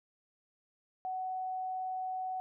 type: tone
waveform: sine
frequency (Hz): 747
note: F#5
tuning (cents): +16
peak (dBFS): -34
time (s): 1.05-2.4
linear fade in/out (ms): 0
effects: none